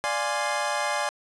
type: chord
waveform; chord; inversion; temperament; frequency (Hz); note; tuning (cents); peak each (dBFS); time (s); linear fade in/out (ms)
25% pulse; D half-diminished seventh; none; equal; 587.3 / 698.5 / 830.6 / 1046.5; D5 / F5 / Ab5 / C6; 0 / 0 / 0 / 0; -26 / -30 / -25 / -28; 0.04-1.09; 0
effects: resampled to 24000 Hz + 9-bit